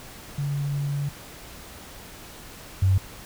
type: tone pair in turn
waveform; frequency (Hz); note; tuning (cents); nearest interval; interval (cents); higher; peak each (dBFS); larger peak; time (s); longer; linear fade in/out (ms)
sine; 142.5 / 95.11; C#3 / F#2; +48 / +48; perfect fifth; 700; first; -24 / -16; second; 0.38-1.09 / 2.82-2.98; first; 5
effects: pink hiss -43 dBFS RMS until 3.25 s